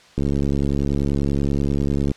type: click train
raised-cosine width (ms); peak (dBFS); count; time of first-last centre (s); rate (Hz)
3; -9; 137; 0.18-2.115; 70.3
effects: white hiss -49 dBFS RMS until 2.16 s + low-pass 5000 Hz 12 dB/octave